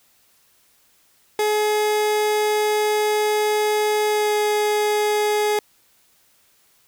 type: tone with pitch glide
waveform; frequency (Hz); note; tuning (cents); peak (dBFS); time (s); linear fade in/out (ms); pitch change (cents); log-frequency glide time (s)
30% pulse; 423.1 to 420.2; G#4 to G#4; +32 to +20; -15; 1.39-5.59; 2; -12; 4.07-4.33
effects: white hiss -59 dBFS RMS until 6.87 s